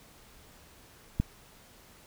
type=click; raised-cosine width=5 ms; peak=-13 dBFS; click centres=1.2 s; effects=pink hiss -56 dBFS RMS until 2.06 s